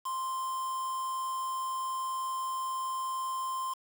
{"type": "tone with quantisation", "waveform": "triangle", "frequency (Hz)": 1046.5, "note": "C6", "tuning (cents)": 0, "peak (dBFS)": -30, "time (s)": [0.05, 3.74], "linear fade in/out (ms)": 10, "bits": 7, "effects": []}